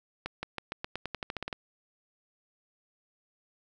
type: accelerating click train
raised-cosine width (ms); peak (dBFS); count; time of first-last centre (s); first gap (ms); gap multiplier
0.3; -18; 14; 0.26-1.528; 170; 0.9
effects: none